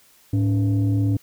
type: tone pair together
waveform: sine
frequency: 106.94 / 284.1 Hz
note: A2 / C#4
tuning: -49 / +43 cents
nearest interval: octave + perfect fourth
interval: 1692 cents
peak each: -16 / -21 dBFS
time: 0.33-1.17 s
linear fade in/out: 5 ms
effects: tanh soft clip ceiling -14 dBFS + white hiss -55 dBFS RMS until 1.22 s